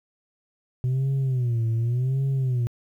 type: tone with vibrato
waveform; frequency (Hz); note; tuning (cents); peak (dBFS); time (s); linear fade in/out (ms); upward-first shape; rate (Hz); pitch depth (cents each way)
sine; 124.3; B2; +12; -18; 0.84-2.67; 0; sine; 0.88; 160
effects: tanh soft clip ceiling -20 dBFS + 10-bit